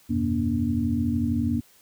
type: tone cluster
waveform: sine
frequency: 85.6 / 98.7 / 124.7 / 236.7 / 287.9 Hz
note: F2 / G2 / B2 / A#3 / D4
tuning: -34 / +12 / +17 / +27 / -34 cents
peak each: -29 / -32 / -33 / -24 / -29 dBFS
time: 0.09-1.61 s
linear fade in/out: 20 ms
effects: white hiss -57 dBFS RMS until 1.81 s